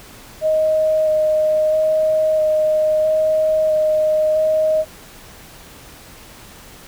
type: tone with vibrato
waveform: sine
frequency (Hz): 622.3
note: D#5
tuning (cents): 0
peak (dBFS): -13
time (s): 0.41-4.85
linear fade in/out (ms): 50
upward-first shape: square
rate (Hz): 0.76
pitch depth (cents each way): 9
effects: pink hiss -41 dBFS RMS until 6.87 s